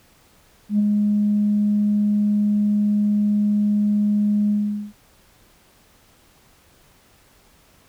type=tone with ADSR envelope; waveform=sine; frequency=207.7 Hz; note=G#3; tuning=in tune; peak=-12 dBFS; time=0.69-4.93 s; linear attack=100 ms; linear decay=19 ms; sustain=-3 dB; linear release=430 ms; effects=tanh soft clip ceiling -10 dBFS + pink hiss -55 dBFS RMS until 7.88 s

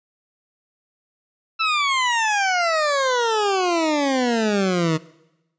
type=exponential sweep; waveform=20% pulse; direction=down; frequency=1336 to 154.8 Hz; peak=-13 dBFS; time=1.59-4.98 s; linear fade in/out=20 ms; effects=noise-tail reverb RT60 0.9 s tail -20 dB re dry + resampled to 16000 Hz

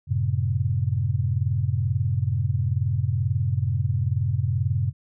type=chord; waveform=sine; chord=F# diminished; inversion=none; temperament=just; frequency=92.5 / 111 / 133.2 Hz; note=F#2 / A2 / C3; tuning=0 / +16 / +31 cents; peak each=-25 dBFS; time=0.07-4.93 s; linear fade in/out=50 ms; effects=none

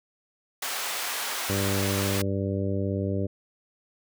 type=high-pass noise; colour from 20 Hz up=pink; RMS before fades=-31 dBFS; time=0.62-2.22 s; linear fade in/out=5 ms; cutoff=860 Hz; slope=12 dB/octave
type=harmonic tone; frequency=98 Hz; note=G2; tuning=in tune; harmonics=1 / 2 / 3 / 4 / 5 / 6; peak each=-28 / -31 / -33 / -34 / -35 / -36 dBFS; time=1.49-3.27 s; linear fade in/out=10 ms
effects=none

